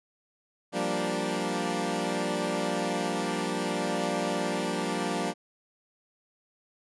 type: chord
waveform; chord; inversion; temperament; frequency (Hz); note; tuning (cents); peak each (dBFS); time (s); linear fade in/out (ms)
15% pulse; G minor seventh; third; equal; 174.61 / 196 / 233.1 / 293.7; F3 / G3 / Bb3 / D4; 0 / 0 / 0 / 0; -27; 0.72-5.34; 50
effects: resampled to 24000 Hz